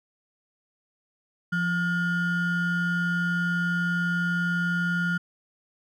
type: ring-modulated tone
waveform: triangle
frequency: 799 Hz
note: G5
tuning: 33 cents sharp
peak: -18 dBFS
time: 1.52-5.18 s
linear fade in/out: 10 ms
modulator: 625 Hz
effects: none